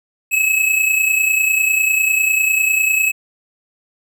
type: tone pair together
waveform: square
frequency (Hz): 2554 / 2584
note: D#7 / E7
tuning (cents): +45 / -35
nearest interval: unison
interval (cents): 20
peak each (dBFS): -20 / -15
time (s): 0.31-3.12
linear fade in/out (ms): 20
effects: none